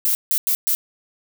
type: noise bursts at uneven times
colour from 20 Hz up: violet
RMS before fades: -19 dBFS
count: 4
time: 0.05-0.15 / 0.31-0.38 / 0.47-0.55 / 0.67-0.75 s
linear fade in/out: 0 ms
effects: none